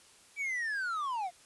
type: linear sweep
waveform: triangle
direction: down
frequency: 2326 to 677 Hz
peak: -30 dBFS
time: 0.36-1.31 s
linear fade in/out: 50 ms
effects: white hiss -59 dBFS RMS until 1.45 s + resampled to 24000 Hz